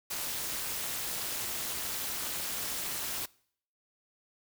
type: noise with amplitude modulation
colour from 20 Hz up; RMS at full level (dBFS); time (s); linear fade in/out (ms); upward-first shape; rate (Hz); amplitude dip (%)
white; -32; 0.1-3.26; 10; sine; 288; 80
effects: noise-tail reverb RT60 0.6 s tail -23 dB re dry